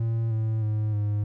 triangle tone with pitch steps, 114 / 110.56 / 107.23 / 104 Hz, A#2 / A2 / A2 / G#2, -38 / +9 / -44 / +3 cents, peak -21 dBFS, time 0-1.24 s, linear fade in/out 5 ms, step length 310 ms, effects none

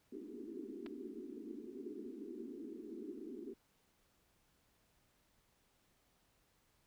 white band-pass noise, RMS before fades -48 dBFS, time 0.12-3.54 s, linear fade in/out 5 ms, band 220 to 410 Hz, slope 96 dB/octave
clicks, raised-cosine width 0.3 ms, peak -37 dBFS, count 2, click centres 0.862 / 0.865 s
effects pink hiss -75 dBFS RMS until 6.86 s

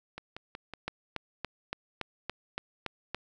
two click trains, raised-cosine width 0.3 ms, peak -24 / -17 dBFS, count 4 / 9, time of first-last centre 0.18-0.737 / 0.88-3.146 s, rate 5.39 / 3.53 Hz, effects none

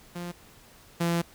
sawtooth tone pair in turn, 174.61 / 170.03 Hz, F3 / F3, 0 / -46 cents, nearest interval unison, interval 46 cents, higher first, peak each -30 / -20 dBFS, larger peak second, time 0.15-0.32 / 1-1.22 s, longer second, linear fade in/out 10 ms, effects pink hiss -54 dBFS RMS until 1.34 s

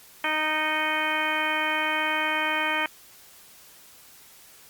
harmonic tone with a mistuned harmonic, 309.4 Hz, D#4, 10 cents flat, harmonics 1 / 2 / 3 / 4 / 5 / 6 / 7 / 8 / 10, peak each -36 / -34 / -30 / -33 / -31 / -31 / -31 / -31 / -34 dBFS, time 0.24-2.86 s, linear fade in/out 2 ms, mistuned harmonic 7, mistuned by +26 cents, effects white hiss -51 dBFS RMS until 4.69 s + Opus 48 kbps

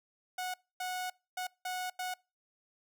sawtooth tone bursts at uneven times, 734 Hz, F#5, 14 cents flat, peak -31 dBFS, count 5, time 0.38-0.54 / 0.8-1.1 / 1.37-1.47 / 1.65-1.9 / 1.99-2.14 s, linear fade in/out 5 ms, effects noise-tail reverb RT60 0.3 s tail -25 dB re dry

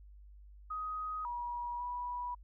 sine tone with pitch steps, 1255 / 962 / 978 Hz, D#6 / B5 / B5, +15 / -46 / -17 cents, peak -36 dBFS, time 0.7-2.35 s, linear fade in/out 10 ms, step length 550 ms, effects added 50 Hz sine -52 dBFS peak until 2.43 s

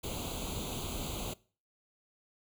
pink noise with comb filter, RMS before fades -38 dBFS, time 0.03-1.34 s, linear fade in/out 10 ms, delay 0.28 ms, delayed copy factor +0.9, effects noise-tail reverb RT60 0.4 s tail -22 dB re dry

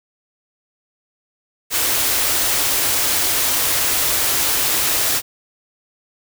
white band-stop noise, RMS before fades -18 dBFS, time 1.7-5.22 s, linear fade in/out 50 ms, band 150 to 240 Hz, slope 96 dB/octave, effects none

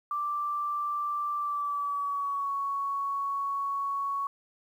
sine tone with pitch glide, 1174.7 to 1113.9 Hz, D6 to C#6, 0 to +8 cents, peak -28 dBFS, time 0.11-4.27 s, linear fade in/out 2 ms, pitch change -92 cents, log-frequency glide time 1.37-2.51 s, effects 10-bit

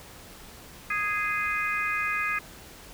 harmonic tone, 414.5 Hz, G#4, 3 cents flat, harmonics 3 / 4 / 5 / 6, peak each -31 / -31 / -31 / -31 dBFS, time 0.9-2.39 s, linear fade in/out 5 ms, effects pink hiss -47 dBFS RMS until 2.93 s

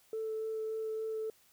sine tone with vibrato, 440 Hz, A4, in tune, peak -33 dBFS, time 0.13-1.3 s, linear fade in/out 2 ms, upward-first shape sine, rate 3.5 Hz, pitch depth 9 cents each way, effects tanh soft clip ceiling -30 dBFS + white hiss -66 dBFS RMS until 1.52 s

